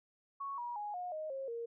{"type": "tone with pitch steps", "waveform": "sine", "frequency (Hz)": [1108.7, 959.6, 830.6, 718.9, 622.2, 538.6, 466.2], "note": ["C#6", "A#5", "G#5", "F5", "D#5", "C#5", "A#4"], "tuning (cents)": [0, 50, 0, 50, 0, -50, 0], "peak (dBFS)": -38, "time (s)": [0.4, 1.66], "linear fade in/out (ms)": 10, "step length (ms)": 180, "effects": []}